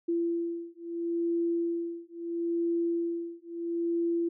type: beating tone pair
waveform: sine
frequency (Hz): 338.5 / 339.25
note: E4 / E4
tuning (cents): +46 / +50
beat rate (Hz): 0.75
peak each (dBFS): -31 / -31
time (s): 0.08-4.29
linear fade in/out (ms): 10
effects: none